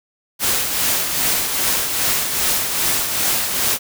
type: noise with tremolo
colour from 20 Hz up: white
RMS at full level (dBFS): -17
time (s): 0.39-3.79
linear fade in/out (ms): 50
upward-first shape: triangle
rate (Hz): 2.5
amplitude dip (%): 50
effects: none